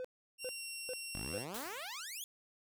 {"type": "tone bursts", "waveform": "triangle", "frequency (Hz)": 507, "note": "B4", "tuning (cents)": 45, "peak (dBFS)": -37, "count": 4, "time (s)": [0, 1.38], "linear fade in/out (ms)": 0, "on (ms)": 45, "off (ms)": 400}
{"type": "tone with pitch glide", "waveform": "15% pulse", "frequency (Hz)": [2757, 2738], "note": ["F7", "F7"], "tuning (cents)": [-23, -35], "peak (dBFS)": -35, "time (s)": [0.38, 1.46], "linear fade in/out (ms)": 50, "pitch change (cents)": -12, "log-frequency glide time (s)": [0.53, 0.63]}
{"type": "exponential sweep", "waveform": "10% pulse", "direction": "up", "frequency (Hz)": [42.63, 3493], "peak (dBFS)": -34, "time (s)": [1.15, 2.24], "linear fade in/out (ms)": 0}
{"type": "noise with exponential decay", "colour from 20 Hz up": "white", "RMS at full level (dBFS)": -43, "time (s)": [1.54, 2.23], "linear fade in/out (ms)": 5, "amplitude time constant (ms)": 150}
{"effects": []}